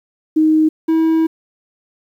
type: tone pair in turn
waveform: sine / triangle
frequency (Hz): 312.6 / 322.7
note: D#4 / E4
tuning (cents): +8 / -37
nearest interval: minor second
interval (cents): 55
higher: second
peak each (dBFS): -9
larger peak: neither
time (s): 0.36-0.69 / 0.88-1.27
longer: second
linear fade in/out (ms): 10
effects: 8-bit